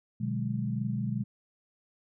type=chord; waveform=sine; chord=G# half-diminished seventh; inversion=first; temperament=equal with one note detuned; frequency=123.47 / 149.31 / 185 / 207.7 Hz; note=B2 / D3 / F#3 / G#3; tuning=0 / +29 / 0 / 0 cents; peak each=-32 / -37 / -37 / -33 dBFS; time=0.2-1.24 s; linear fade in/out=10 ms; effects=none